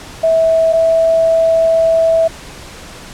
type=tone pair in turn; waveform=sine; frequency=651 / 654.7 Hz; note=E5 / E5; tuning=-22 / -12 cents; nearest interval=unison; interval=10 cents; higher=second; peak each=-8 dBFS; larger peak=neither; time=0.23-0.73 / 0.73-2.28 s; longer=second; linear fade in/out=10 ms; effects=pink hiss -33 dBFS RMS until 3.13 s + low-pass 9000 Hz 12 dB/octave